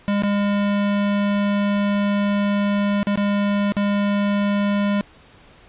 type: tone with dropouts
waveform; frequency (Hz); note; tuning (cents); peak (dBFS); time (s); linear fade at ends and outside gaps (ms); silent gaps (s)
square; 202.9; G#3; -40; -18; 0.08-5.01; 0; 0.222-0.235 / 3.03-3.07 / 3.157-3.175 / 3.721-3.767
effects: pink hiss -49 dBFS RMS until 5.68 s + resampled to 8000 Hz